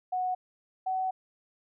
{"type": "tone pair in turn", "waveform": "sine", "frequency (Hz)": [736, 751.9], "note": ["F#5", "F#5"], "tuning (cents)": [-9, 28], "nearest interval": "unison", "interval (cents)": 37, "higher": "second", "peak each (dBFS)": -27, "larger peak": "neither", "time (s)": [[0.12, 0.35], [0.86, 1.11]], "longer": "second", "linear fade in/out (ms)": 10, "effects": []}